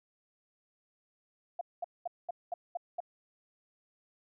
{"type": "tone bursts", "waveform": "sine", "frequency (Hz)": 698.5, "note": "F5", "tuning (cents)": 0, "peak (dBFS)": -32, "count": 7, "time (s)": [1.59, 3.004], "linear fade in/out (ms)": 5, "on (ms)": 22, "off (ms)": 210, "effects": []}